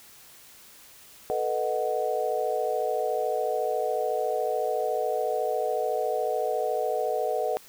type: chord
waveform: sine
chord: B dominant seventh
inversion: third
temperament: equal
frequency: 440 / 493.9 / 622.3 / 740 Hz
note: A4 / B4 / D#5 / F#5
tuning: 0 / 0 / 0 / 0 cents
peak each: -30 dBFS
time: 1.3-7.57 s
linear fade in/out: 0 ms
effects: white hiss -51 dBFS RMS until 7.68 s